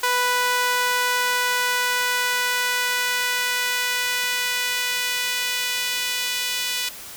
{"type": "tone with high-pass filter sweep", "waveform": "sawtooth", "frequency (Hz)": 493.9, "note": "B4", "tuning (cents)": 0, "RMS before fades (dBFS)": -23, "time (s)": [0.03, 6.89], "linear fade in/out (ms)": 5, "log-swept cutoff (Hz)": [1000, 2900], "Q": 1.2, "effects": ["white hiss -38 dBFS RMS until 7.16 s"]}